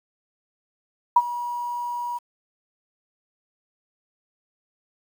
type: tone with ADSR envelope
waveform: sine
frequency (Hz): 963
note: B5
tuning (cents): -44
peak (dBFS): -9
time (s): 1.16-2.19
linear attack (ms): 6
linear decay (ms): 44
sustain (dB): -17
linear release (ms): 22
effects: 8-bit